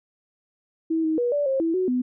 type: tone with pitch steps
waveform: sine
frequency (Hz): 323.8 / 316.3 / 483.6 / 580 / 535 / 328.9 / 370.6 / 250.4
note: E4 / D#4 / B4 / D5 / C5 / E4 / F#4 / B3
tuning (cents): -31 / +29 / -36 / -22 / +38 / -4 / +3 / +24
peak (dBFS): -20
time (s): 0.9-2.02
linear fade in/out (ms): 10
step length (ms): 140
effects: none